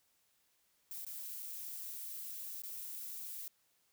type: noise with dropouts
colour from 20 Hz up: violet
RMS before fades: -45 dBFS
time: 0.91-3.48 s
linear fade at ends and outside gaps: 0 ms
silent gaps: 1.048-1.066 / 1.424-1.428 / 2.62-2.635 s
effects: white hiss -75 dBFS RMS until 3.92 s